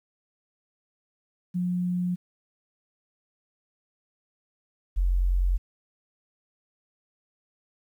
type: tone pair in turn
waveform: sine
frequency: 178.8 / 44.95 Hz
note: F3 / F#1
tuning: +41 / -49 cents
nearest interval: 2 octaves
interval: 2390 cents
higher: first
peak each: -24 / -20 dBFS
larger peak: second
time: 1.54-2.16 / 4.96-5.58 s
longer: neither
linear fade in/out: 20 ms
effects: 10-bit